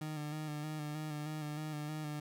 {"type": "tone with vibrato", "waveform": "30% pulse", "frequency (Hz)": 151.8, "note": "D#3", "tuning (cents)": -42, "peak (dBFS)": -36, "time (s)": [0.01, 2.2], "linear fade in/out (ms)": 5, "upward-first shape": "square", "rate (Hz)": 3.2, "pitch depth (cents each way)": 28, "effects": []}